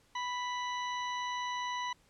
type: harmonic tone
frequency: 987.8 Hz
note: B5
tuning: in tune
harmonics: 1 / 2 / 3 / 4 / 6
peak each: -35 / -41 / -45 / -47 / -51 dBFS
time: 0.15-1.93 s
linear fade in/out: 5 ms
effects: pink hiss -67 dBFS RMS until 2.09 s + low-pass 10000 Hz 12 dB/octave